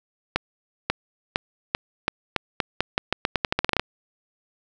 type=accelerating click train; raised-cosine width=0.3 ms; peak=-4 dBFS; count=20; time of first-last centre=0.36-3.796 s; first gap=540 ms; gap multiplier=0.85; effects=none